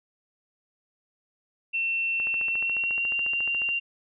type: tone with pitch glide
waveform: sine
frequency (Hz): 2700 to 2771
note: E7 to F7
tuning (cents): +41 to -14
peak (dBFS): -24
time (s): 1.73-3.8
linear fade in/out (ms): 20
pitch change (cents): +45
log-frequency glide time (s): 2.46-3.13
type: click train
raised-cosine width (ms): 0.5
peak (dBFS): -26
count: 22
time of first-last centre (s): 2.2-3.689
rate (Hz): 14.1
effects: none